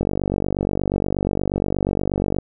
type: click train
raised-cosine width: 2 ms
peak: -7 dBFS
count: 116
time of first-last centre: 0.01-2.386 s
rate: 48.4 Hz
effects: none